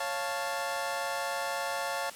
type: chord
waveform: 25% pulse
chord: Db augmented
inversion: none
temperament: equal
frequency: 554.4 / 698.5 / 880 Hz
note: Db5 / F5 / A5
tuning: 0 / 0 / 0 cents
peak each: -32 dBFS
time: 0-2.1 s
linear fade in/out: 5 ms
effects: white hiss -47 dBFS RMS until 2.15 s + low-pass 12000 Hz 12 dB/octave